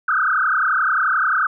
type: tone with frequency modulation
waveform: sine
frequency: 1396.9 Hz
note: F6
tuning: in tune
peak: -15 dBFS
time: 0.08-1.47 s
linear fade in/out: 5 ms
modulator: 31.4 Hz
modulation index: 5.4
effects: none